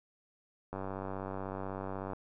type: click train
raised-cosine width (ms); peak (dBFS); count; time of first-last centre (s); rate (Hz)
1; -25; 136; 0.73-2.133; 96.2
effects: none